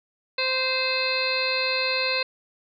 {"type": "harmonic tone", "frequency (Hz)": 519, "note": "C5", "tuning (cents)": -14, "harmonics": [1, 2, 3, 4, 5, 7, 8, 9], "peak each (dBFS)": [-29, -33, -34, -32, -27, -36, -27, -38], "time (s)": [0.38, 2.23], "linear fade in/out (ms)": 5, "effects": []}